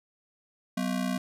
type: ring-modulated tone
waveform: square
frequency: 220 Hz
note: A3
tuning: in tune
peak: -25 dBFS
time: 0.77-1.18 s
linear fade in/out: 5 ms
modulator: 29.9 Hz
effects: resampled to 32000 Hz